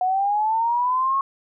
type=linear sweep; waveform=sine; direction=up; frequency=726 to 1100 Hz; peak=-18 dBFS; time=0.01-1.21 s; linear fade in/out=2 ms; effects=none